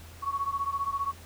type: beating tone pair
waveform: sine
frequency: 1108.7 / 1123.7 Hz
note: C#6 / C#6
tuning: 0 / +23 cents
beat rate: 15 Hz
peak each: -30 / -32 dBFS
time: 0.22-1.13 s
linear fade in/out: 20 ms
effects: added 83 Hz sine -47 dBFS peak until 1.25 s + pink hiss -51 dBFS RMS until 1.25 s